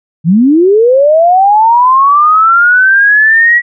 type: linear sweep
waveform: sine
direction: up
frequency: 150 to 1940 Hz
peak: -3 dBFS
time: 0.24-3.62 s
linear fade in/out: 50 ms
effects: none